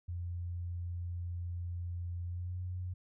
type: tone with pitch glide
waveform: sine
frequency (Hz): 87.31 to 90.55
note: F2 to F#2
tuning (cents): 0 to -37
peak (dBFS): -36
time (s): 0.08-2.94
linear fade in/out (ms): 10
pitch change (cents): +63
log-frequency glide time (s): 2.24-2.62
effects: none